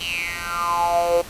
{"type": "tone with high-pass filter sweep", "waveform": "10% pulse", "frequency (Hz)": 172.4, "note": "F3", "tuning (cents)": -22, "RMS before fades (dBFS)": -22, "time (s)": [0, 1.22], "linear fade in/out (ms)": 10, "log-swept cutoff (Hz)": [3200, 460], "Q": 8.3, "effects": ["pink hiss -38 dBFS RMS until 1.29 s", "resampled to 32000 Hz"]}